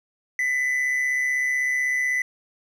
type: tone with amplitude modulation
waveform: triangle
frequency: 1998 Hz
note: B6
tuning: 20 cents sharp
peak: -17 dBFS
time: 0.39-2.22 s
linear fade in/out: 2 ms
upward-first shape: sine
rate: 136 Hz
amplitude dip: 45%
effects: none

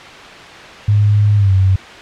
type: tone with pitch glide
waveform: sine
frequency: 103.83 to 95.21 Hz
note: G#2 to G2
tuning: 0 to -50 cents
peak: -8 dBFS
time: 0.88-1.76 s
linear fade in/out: 5 ms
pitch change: -150 cents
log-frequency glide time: 1.36-1.53 s
effects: white hiss -33 dBFS RMS until 2.01 s + low-pass 3000 Hz 12 dB/octave

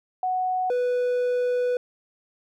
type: tone pair in turn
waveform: sine / triangle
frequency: 740 / 493.9 Hz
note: F#5 / B4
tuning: 0 / 0 cents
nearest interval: perfect fifth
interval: 700 cents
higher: first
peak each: -22 / -19 dBFS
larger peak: second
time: 0.23-0.7 / 0.7-1.77 s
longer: second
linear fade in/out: 2 ms
effects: none

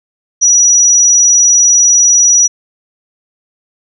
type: tone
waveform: sine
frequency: 5840 Hz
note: F#8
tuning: 24 cents flat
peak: -4 dBFS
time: 0.41-2.48 s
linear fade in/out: 20 ms
effects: none

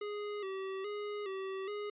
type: tone with vibrato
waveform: square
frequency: 399.2 Hz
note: G4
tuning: 32 cents sharp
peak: -38 dBFS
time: 0.01-1.9 s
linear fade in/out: 5 ms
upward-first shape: square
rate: 1.2 Hz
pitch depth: 67 cents each way
effects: resampled to 8000 Hz

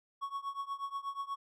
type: tone with tremolo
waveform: triangle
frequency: 1110 Hz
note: C#6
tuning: 2 cents sharp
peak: -31 dBFS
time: 0.21-1.36 s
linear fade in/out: 20 ms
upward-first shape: triangle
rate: 8.3 Hz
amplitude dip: 95%
effects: none

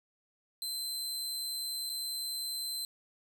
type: tone with dropouts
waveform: sawtooth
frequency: 4085 Hz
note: C8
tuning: 42 cents flat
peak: -32 dBFS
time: 0.62-2.85 s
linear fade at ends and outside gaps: 1 ms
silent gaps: 1.894-1.898 s
effects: none

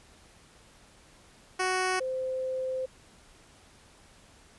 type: tone pair in turn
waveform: 10% pulse / sine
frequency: 371.2 / 518.9 Hz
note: F#4 / C5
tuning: +6 / -14 cents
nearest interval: tritone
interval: 580 cents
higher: second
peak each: -18 / -29 dBFS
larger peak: first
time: 1.59-2 / 2-2.86 s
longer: second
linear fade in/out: 10 ms
effects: pink hiss -57 dBFS RMS until 4.58 s + resampled to 24000 Hz

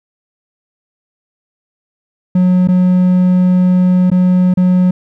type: tone with dropouts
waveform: triangle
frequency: 182 Hz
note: F#3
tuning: 28 cents flat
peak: -5 dBFS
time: 2.35-4.91 s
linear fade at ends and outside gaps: 5 ms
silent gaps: 2.675-2.685 / 4.102-4.115 / 4.54-4.572 s
effects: none

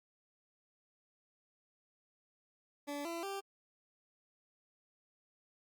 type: tone with pitch steps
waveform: 20% pulse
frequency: 288.1 / 336.7 / 393.6 Hz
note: D4 / E4 / G4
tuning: -33 / +37 / +7 cents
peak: -34 dBFS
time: 2.87-3.41 s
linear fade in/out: 20 ms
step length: 180 ms
effects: Opus 48 kbps

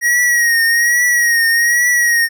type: tone with vibrato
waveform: square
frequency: 1891 Hz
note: A#6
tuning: 24 cents sharp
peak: -11 dBFS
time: 0.01-2.29 s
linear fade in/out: 50 ms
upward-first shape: triangle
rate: 1.2 Hz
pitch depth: 58 cents each way
effects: none

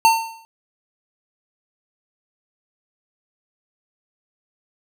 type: tone with exponential decay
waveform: square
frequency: 904 Hz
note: A5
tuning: 47 cents sharp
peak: -9 dBFS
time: 0.05-0.45 s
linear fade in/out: 0 ms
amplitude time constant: 86 ms
effects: none

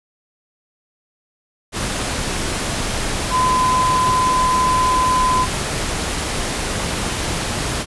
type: tone in noise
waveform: sine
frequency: 1017 Hz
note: C6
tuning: 50 cents flat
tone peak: -14 dBFS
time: 3.3-5.47 s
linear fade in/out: 50 ms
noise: pink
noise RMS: -22 dBFS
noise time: 1.72-7.86 s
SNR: +5 dB
effects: resampled to 24000 Hz

